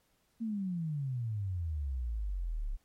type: exponential sweep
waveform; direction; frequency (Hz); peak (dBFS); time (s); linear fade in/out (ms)
sine; down; 233.1 to 32.93; -32; 0.4-2.77; 20
effects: pink hiss -73 dBFS RMS until 2.84 s + MP3 64 kbps